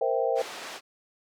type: chord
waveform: sine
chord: C dominant seventh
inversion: third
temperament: equal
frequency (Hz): 466.2 / 523.3 / 659.3 / 784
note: Bb4 / C5 / E5 / G5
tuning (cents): 0 / 0 / 0 / 0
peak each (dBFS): -28 / -27 / -30 / -31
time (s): 0.01-0.42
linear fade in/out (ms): 5
type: band-pass noise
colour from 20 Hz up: pink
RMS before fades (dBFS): -40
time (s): 0.35-0.81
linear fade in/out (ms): 50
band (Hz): 540 to 6100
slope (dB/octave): 12
effects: none